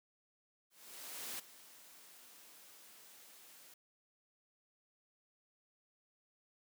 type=noise with ADSR envelope; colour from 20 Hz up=white; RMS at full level=-43 dBFS; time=0.7-3.74 s; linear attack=690 ms; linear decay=11 ms; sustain=-16 dB; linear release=3 ms; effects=high-pass 200 Hz 12 dB/octave